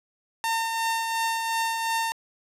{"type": "tone with tremolo", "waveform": "sawtooth", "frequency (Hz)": 908, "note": "A#5", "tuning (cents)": -46, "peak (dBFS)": -19, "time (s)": [0.44, 2.12], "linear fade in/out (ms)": 0, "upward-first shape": "triangle", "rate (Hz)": 2.8, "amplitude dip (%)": 40, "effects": ["resampled to 32000 Hz", "10-bit"]}